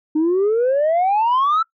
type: exponential sweep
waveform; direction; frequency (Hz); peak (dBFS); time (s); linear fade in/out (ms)
sine; up; 301.2 to 1347; -12; 0.15-1.63; 10
effects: noise-tail reverb RT60 0.1 s tail -21 dB re dry + tanh soft clip ceiling -12 dBFS